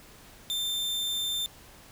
40% pulse tone, 3576 Hz, A7, 27 cents sharp, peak -27 dBFS, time 0.5-1.46 s, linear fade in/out 0 ms, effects pink hiss -52 dBFS RMS until 1.91 s

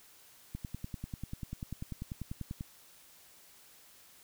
click train, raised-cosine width 5 ms, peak -26 dBFS, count 22, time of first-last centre 0.55-2.609 s, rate 10.2 Hz, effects white hiss -59 dBFS RMS until 4.23 s

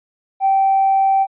sine tone with hard clipping, 777 Hz, G5, 16 cents flat, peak -12 dBFS, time 0.4-1.27 s, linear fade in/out 50 ms, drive 1 dB, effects resampled to 8000 Hz

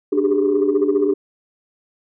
sine tone cluster, 294.4 / 386.1 / 400.2 / 415.7 Hz, D4 / G4 / G4 / G#4, +4 / -26 / +36 / +2 cents, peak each -19 dBFS, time 0.12-1.14 s, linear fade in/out 10 ms, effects tanh soft clip ceiling -8 dBFS

